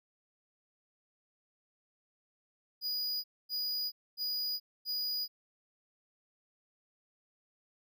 square tone bursts, 4916 Hz, D#8, 22 cents flat, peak -33 dBFS, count 4, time 2.81-5.28 s, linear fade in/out 50 ms, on 430 ms, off 250 ms, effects none

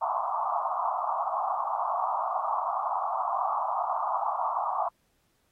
white band-pass noise, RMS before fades -29 dBFS, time 0.01-4.89 s, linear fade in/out 10 ms, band 660 to 1200 Hz, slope 96 dB/octave, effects pink hiss -72 dBFS RMS until 5.51 s + AAC 48 kbps

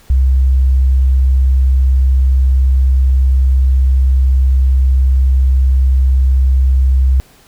sine tone, 65.41 Hz, C2, in tune, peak -7 dBFS, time 0.1-7.2 s, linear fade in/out 0 ms, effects pink hiss -46 dBFS RMS until 7.47 s

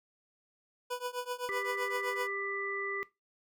25% pulse tone with tremolo, 493.9 Hz, B4, in tune, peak -28 dBFS, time 0.9-2.28 s, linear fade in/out 10 ms, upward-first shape triangle, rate 7.8 Hz, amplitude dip 95%
harmonic tone, 396.4 Hz, G4, 19 cents sharp, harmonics 1 / 3 / 5, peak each -39 / -39 / -36 dBFS, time 1.49-3.03 s, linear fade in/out 0 ms
effects noise-tail reverb RT60 0.2 s tail -18 dB re dry

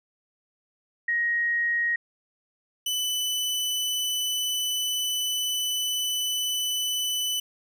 sine / sawtooth tone pair in turn, 1882 / 2994 Hz, A#6 / F#7, +16 / +20 cents, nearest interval minor sixth, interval 804 cents, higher second, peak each -22 dBFS, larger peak neither, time 1.08-1.96 / 2.86-7.4 s, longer second, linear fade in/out 5 ms, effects none

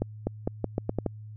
accelerating click train, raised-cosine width 2 ms, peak -13 dBFS, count 8, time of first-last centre 0.02-1.063 s, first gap 250 ms, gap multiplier 0.82, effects added 107 Hz sine -40 dBFS peak until 1.36 s

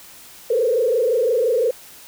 sine tone with frequency modulation, 478.2 Hz, A#4, 44 cents sharp, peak -15 dBFS, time 0.5-1.71 s, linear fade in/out 5 ms, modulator 25.8 Hz, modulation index 1.7, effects white hiss -43 dBFS RMS until 2.07 s

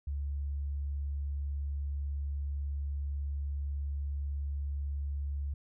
sine tone, 70.9 Hz, C#2, 40 cents sharp, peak -32 dBFS, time 0.07-5.54 s, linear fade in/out 5 ms, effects none

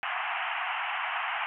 pink band-pass noise, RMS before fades -32 dBFS, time 0.03-1.46 s, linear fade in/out 0 ms, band 700 to 3000 Hz, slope 96 dB/octave, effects none

